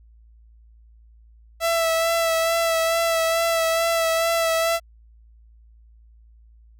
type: tone with vibrato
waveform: sawtooth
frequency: 661 Hz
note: E5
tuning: 5 cents sharp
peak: -15 dBFS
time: 1.6-4.8 s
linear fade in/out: 50 ms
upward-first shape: sine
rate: 2.3 Hz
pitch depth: 23 cents each way
effects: added 56 Hz sine -48 dBFS peak until 6.79 s